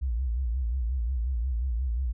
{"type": "tone with vibrato", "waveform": "sine", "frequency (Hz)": 61.1, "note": "B1", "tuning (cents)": -18, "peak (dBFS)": -25, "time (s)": [0.01, 2.13], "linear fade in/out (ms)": 20, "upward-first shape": "sine", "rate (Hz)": 5.6, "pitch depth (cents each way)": 160, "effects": []}